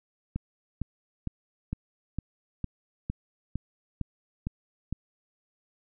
click train, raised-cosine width 5 ms, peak -18 dBFS, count 11, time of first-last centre 0.36-4.926 s, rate 2.19 Hz, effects none

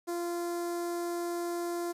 sawtooth tone with notch filter, 345.6 Hz, F4, 18 cents flat, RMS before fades -34 dBFS, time 0.07-1.93 s, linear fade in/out 20 ms, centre 2800 Hz, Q 0.56, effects resampled to 32000 Hz + 10-bit

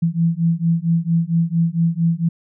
sine beating tone pair, 164.81 / 169.21 Hz, E3 / E3, 0 / +46 cents, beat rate 4.4 Hz, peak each -18 dBFS, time 0.02-2.29 s, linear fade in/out 10 ms, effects none

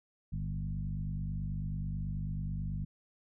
sine tone with frequency modulation, 105.3 Hz, G#2, 24 cents sharp, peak -33 dBFS, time 0.32-2.85 s, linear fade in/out 10 ms, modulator 49.2 Hz, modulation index 1.6, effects none

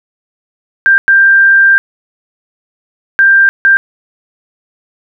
sine tone bursts at uneven times, 1584 Hz, G6, 18 cents sharp, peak -3 dBFS, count 4, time 0.86-0.98 / 1.08-1.78 / 3.19-3.49 / 3.65-3.77 s, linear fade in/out 0 ms, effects none

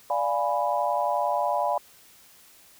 sine chord, D diminished seventh, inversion none, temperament equal, 587.3 / 698.5 / 830.6 / 987.8 Hz, D5 / F5 / Ab5 / Cb6, 0 / 0 / 0 / 0 cents, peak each -28 dBFS, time 0.1-1.78 s, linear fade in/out 2 ms, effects white hiss -54 dBFS RMS until 2.79 s

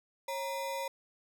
square ring-modulated tone, 743 Hz, F#5, 7 cents sharp, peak -32 dBFS, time 0.28-0.88 s, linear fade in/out 5 ms, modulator 198 Hz, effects none

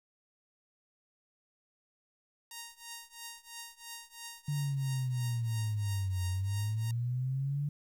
5% pulse tone with tremolo, 932.3 Hz, A#5, in tune, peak -29 dBFS, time 2.51-6.91 s, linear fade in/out 2 ms, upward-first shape triangle, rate 3 Hz, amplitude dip 95%
sine linear two-way sweep, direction down then up, 146.83 to 89.5 to 146.83 Hz, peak -30 dBFS, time 4.48-7.69 s, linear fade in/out 5 ms, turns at 6.25 s
effects 11-bit

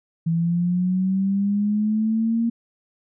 sine linear sweep, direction up, 163.6 to 233.1 Hz, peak -18 dBFS, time 0.26-2.5 s, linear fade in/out 10 ms, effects none

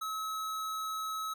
square tone, 1288 Hz, E6, 41 cents flat, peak -35 dBFS, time 0.01-1.34 s, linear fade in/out 10 ms, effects none

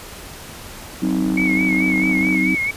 sine chord, C diminished, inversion second, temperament just, 188.37 / 261.6 / 314 Hz, Gb3 / C4 / Eb4, +31 / 0 / +16 cents, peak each -21 dBFS, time 1.02-2.55 s, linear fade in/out 5 ms
click train, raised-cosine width 1 ms, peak -19 dBFS, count 68, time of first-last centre 1.05-2.346 s, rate 51.7 Hz
sine tone with vibrato, 2217 Hz, C#7, in tune, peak -18 dBFS, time 1.37-2.71 s, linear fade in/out 5 ms, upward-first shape sine, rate 4.6 Hz, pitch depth 60 cents each way
effects pink hiss -36 dBFS RMS until 2.76 s + resampled to 32000 Hz

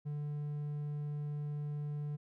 triangle tone, 147.4 Hz, D3, 7 cents sharp, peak -34 dBFS, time 0.05-2.17 s, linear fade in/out 20 ms, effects none

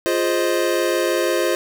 square chord, F minor seventh, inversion none, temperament equal, 349.2 / 415.3 / 523.3 / 622.3 Hz, F4 / Ab4 / C5 / Eb5, 0 / 0 / 0 / 0 cents, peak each -22 / -26 / -23 / -25 dBFS, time 0.06-1.55 s, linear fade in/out 0 ms, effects none

